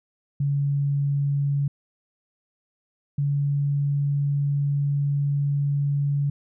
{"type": "tone pair in turn", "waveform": "sine", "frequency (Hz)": [141.5, 142.4], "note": ["C#3", "C#3"], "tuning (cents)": [36, 47], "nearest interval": "unison", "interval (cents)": 11, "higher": "second", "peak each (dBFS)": [-20, -20], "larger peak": "neither", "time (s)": [[0.4, 1.68], [3.18, 6.3]], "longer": "second", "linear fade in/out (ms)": 5, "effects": []}